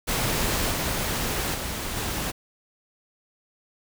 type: noise with level steps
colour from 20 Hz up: pink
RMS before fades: -25 / -27 / -31 / -29 dBFS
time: 0.07-2.32 s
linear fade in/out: 20 ms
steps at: 0.71 / 1.54 / 1.96 s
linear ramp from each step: 10 ms
effects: none